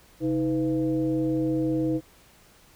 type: tone with frequency modulation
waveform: sine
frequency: 317.4 Hz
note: D#4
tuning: 35 cents sharp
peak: -22 dBFS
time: 0.2-2.01 s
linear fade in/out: 50 ms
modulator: 183 Hz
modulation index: 0.81
effects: pink hiss -56 dBFS RMS until 2.75 s